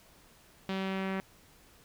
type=tone with low-pass filter sweep; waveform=sawtooth; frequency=191.5 Hz; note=G3; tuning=40 cents flat; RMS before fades=-34 dBFS; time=0.69-1.2 s; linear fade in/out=0 ms; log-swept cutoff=3500 to 2100 Hz; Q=1.8; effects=pink hiss -60 dBFS RMS until 1.84 s